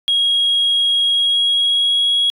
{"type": "tone with pitch glide", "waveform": "sine", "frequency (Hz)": [3289, 3320], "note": ["G#7", "G#7"], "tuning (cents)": [-18, -1], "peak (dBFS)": -11, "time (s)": [0.08, 2.3], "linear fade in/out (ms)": 0, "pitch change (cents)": 17, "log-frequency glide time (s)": [1.05, 2.08], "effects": ["tanh soft clip ceiling -10 dBFS"]}